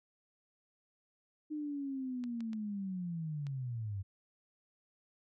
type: linear sweep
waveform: sine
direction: down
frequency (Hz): 306.6 to 93.7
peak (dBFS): -36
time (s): 1.5-4.03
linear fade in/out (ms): 20
type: clicks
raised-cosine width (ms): 0.2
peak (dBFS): -35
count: 4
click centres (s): 2.239 / 2.406 / 2.532 / 3.468
effects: none